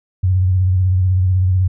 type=tone with vibrato; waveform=sine; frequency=92.5 Hz; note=F#2; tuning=in tune; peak=-11 dBFS; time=0.23-1.68 s; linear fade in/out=10 ms; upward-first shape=triangle; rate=16 Hz; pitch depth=65 cents each way; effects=none